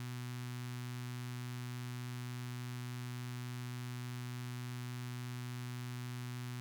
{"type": "tone with notch filter", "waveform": "sawtooth", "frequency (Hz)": 123.47, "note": "B2", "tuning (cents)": 0, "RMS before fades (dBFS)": -43, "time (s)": [0, 6.6], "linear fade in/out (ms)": 0, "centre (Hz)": 540, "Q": 0.53, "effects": []}